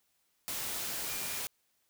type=tone in noise; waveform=sine; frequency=2404 Hz; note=D7; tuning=40 cents sharp; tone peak=-48 dBFS; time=1.09-1.39 s; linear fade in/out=0 ms; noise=white; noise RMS=-37 dBFS; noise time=0.48-1.47 s; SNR=-14 dB; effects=white hiss -75 dBFS RMS until 1.89 s